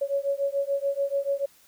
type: beating tone pair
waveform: sine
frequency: 554.4 / 561.3 Hz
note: C#5 / C#5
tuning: 0 / +22 cents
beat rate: 6.9 Hz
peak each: -27 dBFS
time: 0.01-1.46 s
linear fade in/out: 10 ms
effects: white hiss -58 dBFS RMS until 1.67 s